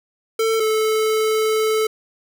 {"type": "tone pair in turn", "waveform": "square", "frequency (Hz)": [446.7, 436], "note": ["A4", "A4"], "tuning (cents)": [26, -16], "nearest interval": "unison", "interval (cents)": 42, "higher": "first", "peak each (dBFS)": -17, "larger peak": "neither", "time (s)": [[0.39, 0.6], [0.6, 1.87]], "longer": "second", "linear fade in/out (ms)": 5, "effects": []}